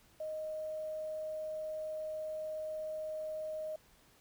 sine tone with quantisation, 622.3 Hz, D#5, in tune, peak -37 dBFS, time 0.2-3.76 s, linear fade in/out 5 ms, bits 10, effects pink hiss -65 dBFS RMS until 4.2 s

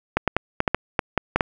clicks, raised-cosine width 0.5 ms, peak -3 dBFS, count 10, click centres 0.17 / 0.277 / 0.366 / 0.604 / 0.678 / 0.746 / 0.992 / 1.177 / 1.36 / 1.408 s, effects none

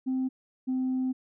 sine tone pair in turn, 260 / 258.2 Hz, C4 / C4, -11 / -23 cents, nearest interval unison, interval 12 cents, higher first, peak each -24 / -24 dBFS, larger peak neither, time 0.06-0.29 / 0.67-1.13 s, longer second, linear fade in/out 20 ms, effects tanh soft clip ceiling -23 dBFS

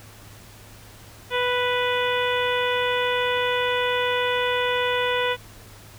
harmonic tone, 493.9 Hz, B4, in tune, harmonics 1 / 2 / 3 / 4 / 5 / 6 / 7, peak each -24 / -27 / -29 / -30 / -31 / -32 / -32 dBFS, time 1.3-5.37 s, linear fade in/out 50 ms, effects added 105 Hz sine -47 dBFS peak until 5.98 s + pink hiss -47 dBFS RMS until 5.98 s

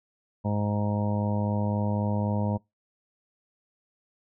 harmonic tone, 103.83 Hz, G#2, in tune, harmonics 1 / 2 / 3 / 4 / 5 / 6 / 7 / 8 / 9, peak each -27 / -28 / -40 / -43 / -36 / -37 / -43 / -42 / -37 dBFS, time 0.44-2.58 s, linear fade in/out 20 ms, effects noise-tail reverb RT60 0.2 s tail -25 dB re dry

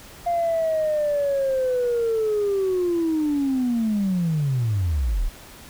sine linear sweep, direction down, 698 to 31.18 Hz, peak -18 dBFS, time 0.26-5.29 s, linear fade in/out 10 ms, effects tanh soft clip ceiling -16 dBFS + pink hiss -44 dBFS RMS until 5.69 s

